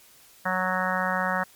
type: harmonic tone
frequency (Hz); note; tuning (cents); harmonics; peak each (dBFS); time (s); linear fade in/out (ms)
185; F#3; 0; 1 / 3 / 4 / 5 / 6 / 7 / 8 / 9 / 10; -32 / -32 / -32 / -32 / -32 / -32 / -32 / -32 / -32; 0.45-1.44; 10
effects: white hiss -54 dBFS RMS until 1.55 s + MP3 96 kbps